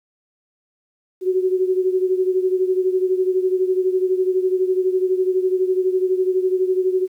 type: beating tone pair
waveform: sine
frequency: 370 / 382 Hz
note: F#4 / G4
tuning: 0 / -45 cents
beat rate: 12 Hz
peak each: -17 / -22 dBFS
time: 1.21-7.08 s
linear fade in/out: 50 ms
effects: 9-bit